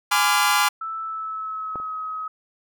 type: chord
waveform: sawtooth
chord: G# diminished seventh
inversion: none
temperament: equal with one note detuned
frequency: 830.6 / 1013.8 / 1174.7 / 1396.9 Hz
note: G#5 / B5 / D6 / F6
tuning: 0 / +45 / 0 / 0 cents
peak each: -19 dBFS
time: 0.11-0.69 s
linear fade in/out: 10 ms
type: tone with pitch glide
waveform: sine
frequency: 1318.5 to 1271.4 Hz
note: E6 to D#6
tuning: 0 to +37 cents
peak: -27 dBFS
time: 0.81-2.28 s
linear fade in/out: 5 ms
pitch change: -63 cents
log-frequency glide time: 1.02-1.94 s
type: clicks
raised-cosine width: 1 ms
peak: -19 / -29 dBFS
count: 2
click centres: 1.757 / 1.8 s
effects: none